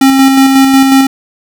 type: tone with tremolo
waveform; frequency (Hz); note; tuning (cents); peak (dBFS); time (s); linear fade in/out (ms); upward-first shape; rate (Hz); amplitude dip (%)
square; 268.8; C4; +47; -3; 0.01-1.07; 5; square; 5.5; 30
effects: none